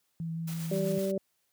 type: tone with vibrato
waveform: sine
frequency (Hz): 164.1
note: E3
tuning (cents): -8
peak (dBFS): -32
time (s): 0.2-0.98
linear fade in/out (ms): 0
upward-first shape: square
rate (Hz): 6.1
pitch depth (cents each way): 9
type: noise with tremolo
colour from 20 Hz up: white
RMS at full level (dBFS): -44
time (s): 0.47-1.12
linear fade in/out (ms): 10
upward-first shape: square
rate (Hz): 7.7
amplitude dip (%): 30
type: harmonic tone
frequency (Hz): 193.5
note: G3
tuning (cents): -22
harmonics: 1 / 2 / 3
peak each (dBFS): -32 / -32 / -32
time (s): 0.71-1.18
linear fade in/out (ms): 5
effects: white hiss -75 dBFS RMS until 1.52 s + high-pass 60 Hz 12 dB/octave